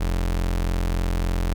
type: tone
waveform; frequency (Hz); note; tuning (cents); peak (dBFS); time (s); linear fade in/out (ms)
35% pulse; 43.49; F1; -6; -19; 0-1.54; 10
effects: none